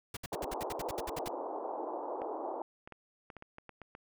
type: noise bursts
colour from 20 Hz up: pink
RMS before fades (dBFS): -40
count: 13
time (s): 0.14-1.284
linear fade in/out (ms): 5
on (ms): 28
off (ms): 65
type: band-pass noise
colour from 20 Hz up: white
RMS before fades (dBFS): -39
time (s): 0.32-2.62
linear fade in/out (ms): 2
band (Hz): 300 to 970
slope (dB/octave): 48
type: clicks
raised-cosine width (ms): 0.5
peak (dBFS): -32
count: 10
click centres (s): 2.218 / 2.875 / 2.923 / 3.302 / 3.367 / 3.424 / 3.584 / 3.693 / 3.817 / 3.951
effects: none